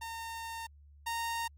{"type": "tone pair in turn", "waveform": "sawtooth", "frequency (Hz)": [913, 924.7], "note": ["A#5", "A#5"], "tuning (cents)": [-36, -14], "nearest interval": "unison", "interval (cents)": 22, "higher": "second", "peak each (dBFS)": [-35, -29], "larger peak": "second", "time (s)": [[0.01, 0.67], [1.06, 1.48]], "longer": "first", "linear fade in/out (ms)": 10, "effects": ["added 72 Hz sine -54 dBFS peak until 1.57 s", "MP3 64 kbps"]}